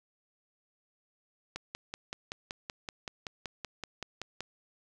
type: click train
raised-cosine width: 0.2 ms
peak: -20 dBFS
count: 16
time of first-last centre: 1.56-4.406 s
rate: 5.27 Hz
effects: none